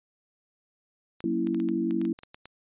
clicks, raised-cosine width 0.2 ms, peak -26 dBFS, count 12, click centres 1.205 / 1.471 / 1.546 / 1.601 / 1.688 / 1.909 / 2.015 / 2.052 / 2.189 / 2.234 / 2.345 / 2.456 s
sine chord, F# dominant seventh, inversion none, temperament equal, 185 / 233.1 / 277.2 / 329.6 Hz, F#3 / A#3 / C#4 / E4, 0 / 0 / 0 / 0 cents, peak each -33 / -30 / -33 / -27 dBFS, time 1.24-2.13 s, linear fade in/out 2 ms
effects resampled to 8000 Hz

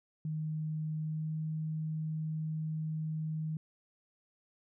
sine tone with pitch glide, 155.56 to 156.82 Hz, D#3 to D#3, 0 to +14 cents, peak -33 dBFS, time 0.25-3.57 s, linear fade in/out 2 ms, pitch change +14 cents, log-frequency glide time 1-1.36 s, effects none

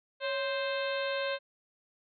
harmonic tone with a mistuned harmonic, 523.3 Hz, C5, in tune, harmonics 1 / 2 / 3 / 4 / 5 / 6 / 7 / 8, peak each -32 / -40 / -38 / -44 / -41 / -45 / -43 / -45 dBFS, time 0.2-1.39 s, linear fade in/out 50 ms, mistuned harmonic 1, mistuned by +97 cents, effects none

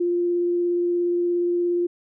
sine tone with vibrato, 349.4 Hz, F4, 1 cent sharp, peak -19 dBFS, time 0-1.87 s, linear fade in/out 10 ms, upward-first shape sine, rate 17 Hz, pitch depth 8 cents each way, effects none

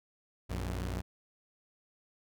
sawtooth tone pair together, 59.26 / 92.5 Hz, A#1 / F#2, +29 / 0 cents, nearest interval minor sixth, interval 771 cents, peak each -32 / -34 dBFS, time 0.49-1.02 s, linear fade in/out 20 ms, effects none

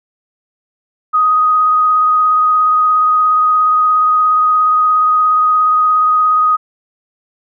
sine tone with vibrato, 1250 Hz, D#6, 8 cents sharp, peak -8 dBFS, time 1.13-6.57 s, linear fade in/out 20 ms, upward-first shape triangle, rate 17 Hz, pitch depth 14 cents each way, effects none

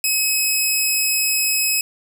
10% pulse tone, 2558 Hz, D#7, 47 cents sharp, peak -8 dBFS, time 0.04-1.81 s, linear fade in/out 2 ms, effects none

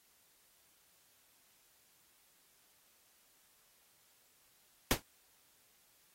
pink noise with exponential decay, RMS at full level -24 dBFS, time 4.91-5.02 s, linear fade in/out 0 ms, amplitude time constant 22 ms, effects white hiss -69 dBFS RMS until 6.14 s + AAC 48 kbps

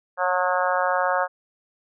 harmonic tone with a mistuned harmonic, 181.4 Hz, F#3, 34 cents flat, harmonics 3 / 4 / 5 / 6 / 7 / 8 / 9, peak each -25 / -26 / -27 / -28 / -28 / -29 / -30 dBFS, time 0.17-1.28 s, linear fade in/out 50 ms, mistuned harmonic 3, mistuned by +15 cents, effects none

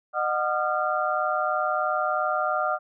sine tone cluster, 613 / 736 / 1213 / 1380 Hz, D#5 / F#5 / D#6 / F6, -26 / -9 / -44 / -21 cents, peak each -28 dBFS, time 0.13-2.79 s, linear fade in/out 50 ms, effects none

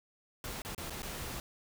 pink noise with dropouts, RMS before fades -41 dBFS, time 0.44-1.4 s, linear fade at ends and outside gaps 1 ms, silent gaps 0.619-0.649 / 0.748-0.779 / 0.898-0.904 / 1.021-1.03 s, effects none

